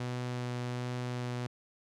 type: tone with vibrato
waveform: sawtooth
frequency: 123.47 Hz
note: B2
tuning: in tune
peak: -30 dBFS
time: 0-1.47 s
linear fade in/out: 5 ms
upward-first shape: triangle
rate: 1.3 Hz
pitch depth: 9 cents each way
effects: low-pass 7000 Hz 12 dB/octave